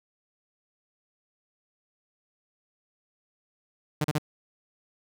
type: tone bursts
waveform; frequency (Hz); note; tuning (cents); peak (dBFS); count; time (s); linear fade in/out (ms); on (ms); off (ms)
sawtooth; 151.2; D#3; -49; -19; 3; 4.01-4.183; 5; 33; 37
effects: none